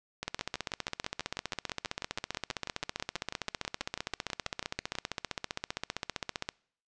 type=two click trains; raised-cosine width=0.2 ms; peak=-15 / -18 dBFS; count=96 / 30; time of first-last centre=0.28-6.489 / 0.23-4.953 s; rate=15.3 / 6.14 Hz; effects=noise-tail reverb RT60 0.6 s tail -26 dB re dry + resampled to 22050 Hz